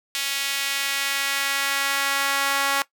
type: tone with high-pass filter sweep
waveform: sawtooth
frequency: 277.2 Hz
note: C#4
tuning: in tune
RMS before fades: -24 dBFS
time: 0.15-2.82 s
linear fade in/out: 0 ms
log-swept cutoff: 2800 to 1100 Hz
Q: 1.1
effects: noise-tail reverb RT60 0.1 s tail -18 dB re dry